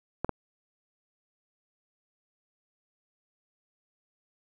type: clicks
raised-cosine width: 1 ms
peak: -14 dBFS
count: 2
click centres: 0.246 / 0.293 s
effects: none